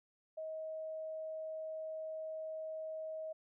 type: tone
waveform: sine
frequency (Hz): 633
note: D#5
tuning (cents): +30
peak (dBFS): -40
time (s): 0.37-3.33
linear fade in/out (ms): 10
effects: none